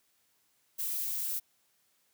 violet noise, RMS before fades -34 dBFS, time 0.78-1.4 s, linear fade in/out 20 ms, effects white hiss -72 dBFS RMS until 2.13 s + high-pass 60 Hz 12 dB/octave

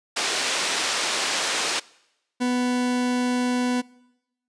white band-pass noise, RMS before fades -25 dBFS, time 0.16-1.8 s, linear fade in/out 10 ms, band 320 to 5500 Hz, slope 12 dB/octave
40% pulse tone, 247.8 Hz, B3, 6 cents sharp, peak -20 dBFS, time 2.4-3.82 s, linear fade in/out 20 ms
effects noise-tail reverb RT60 0.9 s tail -23 dB re dry + resampled to 22050 Hz

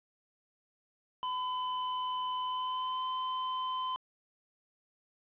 square tone with pitch glide, 1009 to 1024.9 Hz, B5 to C6, +37 to -36 cents, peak -33 dBFS, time 1.23-3.96 s, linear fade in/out 0 ms, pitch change +27 cents, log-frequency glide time 2.44-3.04 s, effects resampled to 8000 Hz + 10-bit

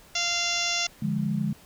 harmonic tone, 693 Hz, F5, 14 cents flat, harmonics 1 / 2 / 3 / 4 / 5 / 6 / 7 / 8 / 9 / 10, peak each -36 / -37 / -33 / -31 / -32 / -36 / -35 / -31 / -34 / -37 dBFS, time 0.15-0.87 s, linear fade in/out 5 ms
sine chord, D diminished, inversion none, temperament equal, 146.83 / 174.61 / 207.7 Hz, D3 / F3 / Ab3, 0 / 0 / 0 cents, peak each -29 / -30 / -27 dBFS, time 1.02-1.53 s, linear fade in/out 5 ms
effects pink hiss -53 dBFS RMS until 1.65 s

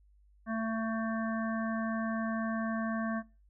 harmonic tone, 223.5 Hz, A3, 27 cents sharp, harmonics 1 / 3 / 5 / 7 / 8, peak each -32 / -39 / -40 / -42 / -45 dBFS, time 0.46-3.23 s, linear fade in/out 50 ms, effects noise-tail reverb RT60 0.3 s tail -22 dB re dry + added 50 Hz sine -60 dBFS peak until 3.49 s

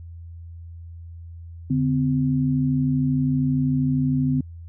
sine tone pair together, 144.24 / 257 Hz, D3 / C4, -31 / -31 cents, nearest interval minor seventh, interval 1000 cents, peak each -21 dBFS, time 1.7-4.41 s, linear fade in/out 5 ms, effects added 84 Hz sine -36 dBFS peak until 4.68 s

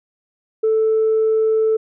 sine tone, 440 Hz, A4, in tune, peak -12 dBFS, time 0.63-1.77 s, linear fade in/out 10 ms, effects tanh soft clip ceiling -10 dBFS

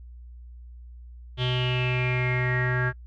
square tone with low-pass filter sweep, 125.5 Hz, B2, 28 cents sharp, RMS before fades -25 dBFS, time 1.37-2.93 s, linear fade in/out 50 ms, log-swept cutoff 3300 to 1600 Hz, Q 9.5, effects noise-tail reverb RT60 0.1 s tail -25 dB re dry + added 60 Hz sine -41 dBFS peak until 3.06 s

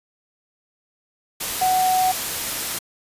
sine tone in noise, 744 Hz, F#5, 9 cents sharp, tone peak -16 dBFS, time 1.61-2.12 s, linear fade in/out 10 ms, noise white, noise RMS -26 dBFS, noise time 1.4-2.79 s, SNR +7 dB, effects resampled to 32000 Hz

